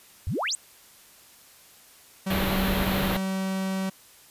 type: exponential sweep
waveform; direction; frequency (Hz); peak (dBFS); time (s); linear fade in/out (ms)
sine; up; 69.9 to 8810; -25; 0.27-0.55; 0
type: tone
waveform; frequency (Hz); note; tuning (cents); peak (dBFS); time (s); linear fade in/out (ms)
45% pulse; 190.8; G3; -47; -26; 2.26-3.9; 10
type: band-stop noise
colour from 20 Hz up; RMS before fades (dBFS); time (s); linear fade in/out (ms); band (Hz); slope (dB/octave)
pink; -27; 2.3-3.17; 5; 4300 to 11000; 96
effects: white hiss -53 dBFS RMS until 4.3 s + resampled to 32000 Hz